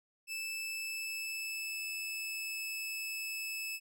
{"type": "tone with pitch glide", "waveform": "sawtooth", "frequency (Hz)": [2631, 2610], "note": ["E7", "E7"], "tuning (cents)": [-4, -18], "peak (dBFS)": -34, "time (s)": [0.27, 3.8], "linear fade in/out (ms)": 50, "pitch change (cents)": -14, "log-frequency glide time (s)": [0.56, 2.68], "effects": []}